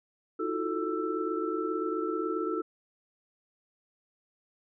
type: tone cluster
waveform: sine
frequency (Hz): 317.6 / 346.9 / 365.1 / 440.5 / 1327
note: D#4 / F4 / F#4 / A4 / E6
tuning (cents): +36 / -12 / -23 / +2 / +11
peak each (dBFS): -34 / -39 / -34 / -34 / -36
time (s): 0.39-2.62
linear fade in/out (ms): 10
effects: none